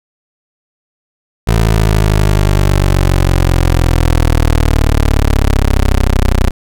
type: exponential sweep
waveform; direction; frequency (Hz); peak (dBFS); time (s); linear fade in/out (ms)
20% pulse; down; 56.2 to 30.87; -3; 1.47-6.51; 10
effects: none